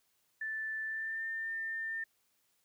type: tone with pitch glide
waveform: sine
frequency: 1760 to 1801.1 Hz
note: A6 to A6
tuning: 0 to +40 cents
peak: -35 dBFS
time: 0.41-2.04 s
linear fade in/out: 5 ms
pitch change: +40 cents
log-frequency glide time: 0.85-1.26 s
effects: white hiss -75 dBFS RMS until 2.64 s